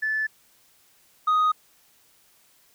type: tone pair in turn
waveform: sine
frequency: 1743 / 1247.5 Hz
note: A6 / D#6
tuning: -17 / +4 cents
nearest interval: tritone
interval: 579 cents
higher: first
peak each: -22 / -15 dBFS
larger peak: second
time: 0.02-0.27 / 1.27-1.52 s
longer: neither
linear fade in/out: 10 ms
effects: tanh soft clip ceiling -17 dBFS + white hiss -60 dBFS RMS until 2.74 s